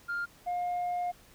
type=tone pair in turn; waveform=sine; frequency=1402 / 710.8 Hz; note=F6 / F5; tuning=+6 / +30 cents; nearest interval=octave; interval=1176 cents; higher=first; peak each=-29 / -27 dBFS; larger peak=second; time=0.08-0.26 / 0.46-1.12 s; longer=second; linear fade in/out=20 ms; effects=tanh soft clip ceiling -28 dBFS + pink hiss -58 dBFS RMS until 1.34 s